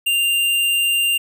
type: tone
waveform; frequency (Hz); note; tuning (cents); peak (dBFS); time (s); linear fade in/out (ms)
square; 2789; F7; -3; -16; 0.06-1.18; 10
effects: none